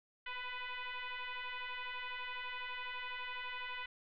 sine tone with frequency modulation, 504 Hz, B4, 35 cents sharp, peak -40 dBFS, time 0.26-3.86 s, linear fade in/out 5 ms, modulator 498 Hz, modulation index 5.3, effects none

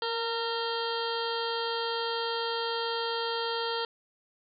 harmonic tone with a mistuned harmonic, 458.7 Hz, A#4, 28 cents flat, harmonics 1 / 2 / 3 / 4 / 6 / 7 / 8 / 9 / 10, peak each -33 / -35 / -37 / -42 / -46 / -37 / -45 / -41 / -41 dBFS, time 0.02-3.85 s, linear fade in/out 2 ms, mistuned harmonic 1, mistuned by +21 cents, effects none

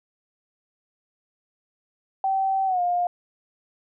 sine tone with pitch glide, 772 to 707.9 Hz, G5 to F5, -27 to +23 cents, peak -20 dBFS, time 2.24-3.07 s, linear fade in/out 2 ms, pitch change -150 cents, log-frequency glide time 2.66-2.81 s, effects none

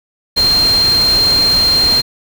sine tone in noise, 4186 Hz, C8, in tune, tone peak -9 dBFS, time 0.36-2.02 s, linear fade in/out 20 ms, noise pink, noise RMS -21 dBFS, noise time 0.36-2.02 s, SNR +9 dB, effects none

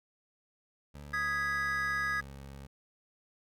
20% pulse tone with pitch glide, 72.2 to 68.58 Hz, D2 to C#2, -29 to -18 cents, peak -40 dBFS, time 0.94-2.67 s, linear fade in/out 10 ms, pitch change -89 cents, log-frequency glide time 1.17-1.74 s
triangle chord, G# minor, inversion second, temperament equal, 1244.5 / 1661.2 / 1975.5 Hz, D#6 / G#6 / B6, 0 / 0 / 0 cents, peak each -34 / -30 / -36 dBFS, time 1.13-2.21 s, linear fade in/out 10 ms
effects none

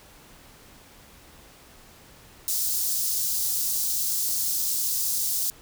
white high-pass noise, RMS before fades -26 dBFS, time 2.48-5.5 s, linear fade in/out 0 ms, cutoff 4700 Hz, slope 24 dB/octave, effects pink hiss -51 dBFS RMS until 5.61 s

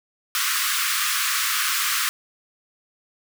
pink high-pass noise, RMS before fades -23 dBFS, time 0.35-2.09 s, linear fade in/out 0 ms, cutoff 1100 Hz, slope 96 dB/octave, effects none

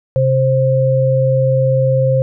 sine tone pair together, 131.75 / 527 Hz, C3 / C5, +12 / +12 cents, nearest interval 2 octaves, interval 2400 cents, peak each -13 dBFS, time 0.16-2.22 s, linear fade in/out 0 ms, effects none

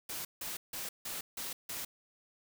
white noise bursts, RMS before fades -40 dBFS, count 6, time 0.09-1.85 s, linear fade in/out 5 ms, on 160 ms, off 160 ms, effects none

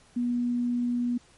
sine tone, 242.4 Hz, B3, 32 cents flat, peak -24 dBFS, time 0.16-1.18 s, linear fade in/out 10 ms, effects pink hiss -58 dBFS RMS until 1.37 s + MP3 48 kbps

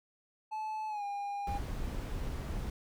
triangle tone with pitch glide, 866 to 808 Hz, A5 to G#5, -28 to -48 cents, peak -33 dBFS, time 0.51-1.59 s, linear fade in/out 20 ms, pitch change -120 cents, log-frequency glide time 0.88-1.04 s
brown noise, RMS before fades -37 dBFS, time 1.47-2.7 s, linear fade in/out 2 ms
effects none

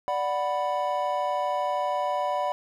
triangle chord, B minor, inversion first, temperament equal, 587.3 / 740 / 987.8 Hz, D5 / F#5 / B5, 0 / 0 / 0 cents, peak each -27 dBFS, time 0.08-2.52 s, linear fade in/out 0 ms, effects none

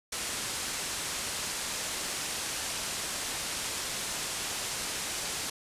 white low-pass noise, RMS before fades -35 dBFS, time 0.12-5.5 s, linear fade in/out 5 ms, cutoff 9600 Hz, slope 24 dB/octave, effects resampled to 32000 Hz

